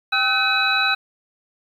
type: tone cluster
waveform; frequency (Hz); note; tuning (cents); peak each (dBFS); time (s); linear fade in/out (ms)
sine; 786 / 1286 / 1517 / 2535 / 3938; G5 / E6 / F#6 / D#7 / B7; +4 / -43 / +43 / +32 / -6; -27 / -25 / -21 / -22 / -22; 0.12-0.95; 10
effects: 8-bit